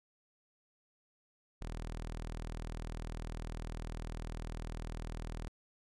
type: tone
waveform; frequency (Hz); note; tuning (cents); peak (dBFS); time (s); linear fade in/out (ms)
sawtooth; 40; D#1; +49; -36; 1.61-5.48; 0
effects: resampled to 24000 Hz